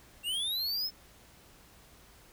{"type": "linear sweep", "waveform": "square", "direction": "up", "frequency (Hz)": [2706, 5300], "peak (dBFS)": -31, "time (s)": [0.23, 0.91], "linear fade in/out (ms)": 50, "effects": ["added 60 Hz sine -64 dBFS peak until 2.32 s", "pink hiss -58 dBFS RMS until 2.32 s"]}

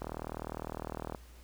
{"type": "click train", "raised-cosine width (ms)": 1, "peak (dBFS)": -23, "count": 46, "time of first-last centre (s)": [0.02, 1.148], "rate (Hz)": 39.9, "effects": ["added 60 Hz sine -51 dBFS peak until 1.43 s", "pink hiss -60 dBFS RMS until 1.43 s"]}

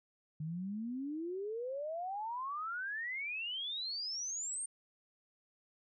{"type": "exponential sweep", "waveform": "sine", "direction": "up", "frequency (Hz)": [150, 8900], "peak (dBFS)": -37, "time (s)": [0.4, 4.66], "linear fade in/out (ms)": 5, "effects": []}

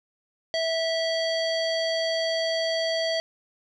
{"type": "tone with low-pass filter", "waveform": "square", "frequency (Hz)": 654, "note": "E5", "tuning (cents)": -14, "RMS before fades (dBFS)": -26, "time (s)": [0.54, 3.2], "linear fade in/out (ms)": 0, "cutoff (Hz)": 4300, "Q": 4.3, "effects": []}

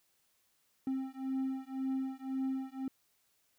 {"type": "beating tone pair", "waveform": "triangle", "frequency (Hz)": [264, 265.9], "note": ["C4", "C4"], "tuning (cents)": [16, 28], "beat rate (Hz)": 1.9, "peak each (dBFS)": [-35, -35], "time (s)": [0.87, 2.88], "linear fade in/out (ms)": 2, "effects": ["white hiss -74 dBFS RMS until 3.58 s"]}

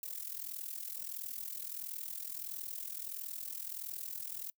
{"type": "noise with amplitude modulation", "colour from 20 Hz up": "violet", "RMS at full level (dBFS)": -39, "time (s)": [0.03, 4.5], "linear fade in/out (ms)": 2, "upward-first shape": "sine", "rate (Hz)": 41.5, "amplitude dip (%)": 80, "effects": ["noise-tail reverb RT60 0.1 s tail -25 dB re dry"]}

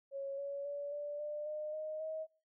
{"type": "tone with pitch steps", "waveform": "sine", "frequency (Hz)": [551, 561.9, 573.1, 584.4, 596, 607.9, 619.9, 632.2], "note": ["C#5", "C#5", "D5", "D5", "D5", "D#5", "D#5", "D#5"], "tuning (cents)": [-11, 23, -42, -9, 25, -40, -7, 27], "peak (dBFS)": -38, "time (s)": [0.11, 2.27], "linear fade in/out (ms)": 50, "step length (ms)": 270, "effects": ["noise-tail reverb RT60 0.4 s tail -23 dB re dry"]}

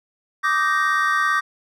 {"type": "chord", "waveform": "triangle", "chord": "Eb major seventh", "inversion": "third", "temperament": "just", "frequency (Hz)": [1166.7, 1244.5, 1555.6, 1866.8], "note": ["D6", "Eb6", "G6", "Bb6"], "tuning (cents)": [-12, 0, -14, 2], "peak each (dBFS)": [-19, -24, -21, -21], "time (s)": [0.43, 1.41], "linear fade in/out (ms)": 20, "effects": []}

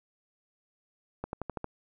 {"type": "accelerating click train", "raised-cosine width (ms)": 1, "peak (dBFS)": -20, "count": 6, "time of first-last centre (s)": [1.24, 1.644], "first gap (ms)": 91, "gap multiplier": 0.94, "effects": []}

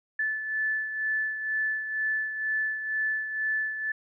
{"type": "beating tone pair", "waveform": "sine", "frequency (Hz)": [1743, 1745.1], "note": ["A6", "A6"], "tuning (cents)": [-17, -15], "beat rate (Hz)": 2.1, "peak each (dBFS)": [-27, -35], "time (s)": [0.19, 3.92], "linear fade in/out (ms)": 5, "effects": []}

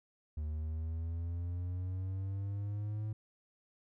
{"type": "exponential sweep", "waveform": "triangle", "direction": "up", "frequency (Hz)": [75.4, 108.4], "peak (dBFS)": -33, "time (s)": [0.37, 3.13], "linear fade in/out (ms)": 5, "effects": []}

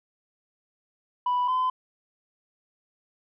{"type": "tone pair in turn", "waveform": "sine", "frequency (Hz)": [987.8, 1019.7], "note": ["B5", "C6"], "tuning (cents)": [0, -45], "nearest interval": "minor second", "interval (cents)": 55, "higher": "second", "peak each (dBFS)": -20, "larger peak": "neither", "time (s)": [[1.26, 1.48], [1.48, 1.7]], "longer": "neither", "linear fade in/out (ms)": 5, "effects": ["tanh soft clip ceiling -20 dBFS"]}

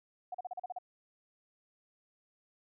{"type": "tone bursts", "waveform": "sine", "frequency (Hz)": 729, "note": "F#5", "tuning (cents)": -26, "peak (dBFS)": -36, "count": 8, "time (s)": [0.32, 0.786], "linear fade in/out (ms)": 5, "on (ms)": 25, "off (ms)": 38, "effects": []}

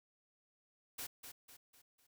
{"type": "noise with echo", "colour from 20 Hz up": "white", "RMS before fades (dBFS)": -44, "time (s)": [0.98, 1.07], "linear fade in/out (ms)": 10, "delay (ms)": 250, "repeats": 4, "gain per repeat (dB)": -7, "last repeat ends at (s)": 2.07, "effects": []}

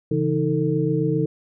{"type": "tone cluster", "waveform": "sine", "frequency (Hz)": [137.9, 165.4, 313.6, 447.4], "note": ["C#3", "E3", "D#4", "A4"], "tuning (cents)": [-9, 6, 14, 29], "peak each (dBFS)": -24, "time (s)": [0.11, 1.26], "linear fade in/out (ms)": 5, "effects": []}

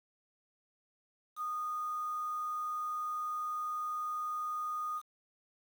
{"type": "tone with quantisation", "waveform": "sine", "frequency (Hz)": 1232, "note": "D#6", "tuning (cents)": -17, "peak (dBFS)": -34, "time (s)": [1.36, 5.02], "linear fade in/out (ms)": 50, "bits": 9, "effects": []}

